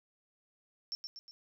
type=tone with echo; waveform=sine; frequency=5410 Hz; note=E8; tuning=44 cents sharp; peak=-35 dBFS; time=0.92-0.95 s; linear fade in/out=0 ms; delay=120 ms; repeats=3; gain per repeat=-5 dB; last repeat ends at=1.31 s; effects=none